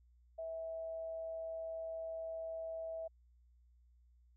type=tone with amplitude modulation; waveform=sine; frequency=652 Hz; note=E5; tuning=19 cents flat; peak=-39 dBFS; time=0.38-3.08 s; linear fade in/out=10 ms; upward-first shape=sine; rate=155 Hz; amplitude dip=25%; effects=added 60 Hz sine -64 dBFS peak until 4.36 s